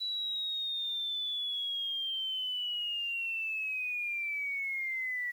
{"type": "linear sweep", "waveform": "sine", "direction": "down", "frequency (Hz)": [3951, 1937], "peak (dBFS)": -32, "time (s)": [0, 5.32], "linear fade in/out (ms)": 20, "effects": ["10-bit"]}